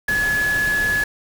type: tone in noise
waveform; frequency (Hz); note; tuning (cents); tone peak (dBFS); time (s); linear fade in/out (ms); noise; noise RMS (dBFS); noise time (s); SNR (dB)
sine; 1700; G#6; +40; -17; 0.08-1.04; 5; pink; -29; 0.08-1.04; +9
effects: none